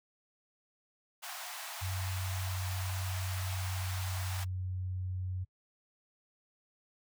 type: high-pass noise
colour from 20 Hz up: pink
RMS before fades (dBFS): -43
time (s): 1.22-4.45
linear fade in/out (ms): 20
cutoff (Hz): 640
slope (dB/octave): 96
type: tone with pitch glide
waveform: sine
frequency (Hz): 93 to 92.2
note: F#2 to F#2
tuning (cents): +9 to -6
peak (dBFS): -34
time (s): 1.81-5.45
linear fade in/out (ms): 20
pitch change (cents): -15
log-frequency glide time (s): 3.28-4.69
effects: noise-tail reverb RT60 0.1 s tail -22 dB re dry